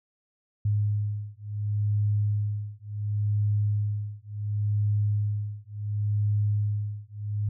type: beating tone pair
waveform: sine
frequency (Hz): 103.7 / 104.4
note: G#2 / G#2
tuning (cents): -2 / +10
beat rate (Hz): 0.7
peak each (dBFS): -27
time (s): 0.65-7.49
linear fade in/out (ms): 5
effects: none